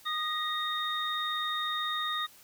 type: tone cluster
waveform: sine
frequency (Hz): 1234 / 1882 / 3699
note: D#6 / A#6 / A#7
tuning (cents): -15 / +16 / -14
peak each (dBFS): -33 / -37 / -33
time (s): 0.05-2.27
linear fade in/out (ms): 20
effects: white hiss -56 dBFS RMS until 2.43 s